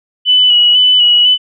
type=tone with vibrato; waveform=sine; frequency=2960 Hz; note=F#7; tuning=in tune; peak=-5 dBFS; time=0.25-1.38 s; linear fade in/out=50 ms; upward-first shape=square; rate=2 Hz; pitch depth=22 cents each way; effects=none